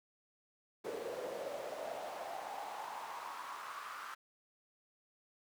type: noise with high-pass filter sweep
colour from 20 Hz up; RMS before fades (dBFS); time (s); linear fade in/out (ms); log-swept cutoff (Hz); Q
brown; -44; 0.84-4.15; 10; 450 to 1300; 4.9
effects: none